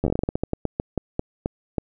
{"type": "slowing click train", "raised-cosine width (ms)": 2, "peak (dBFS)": -9, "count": 19, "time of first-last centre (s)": [0.04, 1.782], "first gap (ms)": 11, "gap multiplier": 1.22, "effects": []}